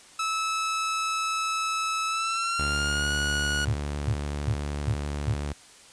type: tone with pitch glide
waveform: sawtooth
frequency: 1304 to 1455.3 Hz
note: E6 to F#6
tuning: -19 to -29 cents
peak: -22 dBFS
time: 0.19-3.65 s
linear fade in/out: 5 ms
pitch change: +190 cents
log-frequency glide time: 2.07-3.12 s
type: tone with vibrato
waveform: sawtooth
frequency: 72.6 Hz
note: D2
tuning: 19 cents flat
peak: -25 dBFS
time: 2.59-5.53 s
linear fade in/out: 5 ms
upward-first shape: square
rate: 11 Hz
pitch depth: 13 cents each way
type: tone bursts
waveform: sine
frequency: 110 Hz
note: A2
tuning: in tune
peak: -22 dBFS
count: 5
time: 3.67-5.34 s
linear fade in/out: 10 ms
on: 70 ms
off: 330 ms
effects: white hiss -51 dBFS RMS until 5.92 s + resampled to 22050 Hz